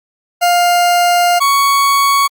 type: tone pair in turn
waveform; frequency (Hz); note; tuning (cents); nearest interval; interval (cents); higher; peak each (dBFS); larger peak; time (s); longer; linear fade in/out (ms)
40% pulse; 703 / 1115.9; F5 / C#6; +11 / +11; minor sixth; 800; second; -8; neither; 0.41-1.4 / 1.4-2.28; first; 20
effects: Opus 48 kbps